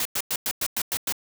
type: noise bursts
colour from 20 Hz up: white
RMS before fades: -26 dBFS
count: 8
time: 0-1.124 s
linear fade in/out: 2 ms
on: 53 ms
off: 100 ms
effects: none